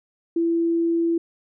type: tone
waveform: sine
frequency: 334.9 Hz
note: E4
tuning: 27 cents sharp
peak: -18 dBFS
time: 0.36-1.18 s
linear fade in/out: 5 ms
effects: none